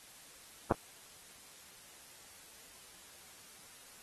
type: clicks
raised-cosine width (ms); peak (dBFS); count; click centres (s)
1; -12 / -17; 2; 0.712 / 0.721
effects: white hiss -56 dBFS RMS until 4.02 s + AAC 32 kbps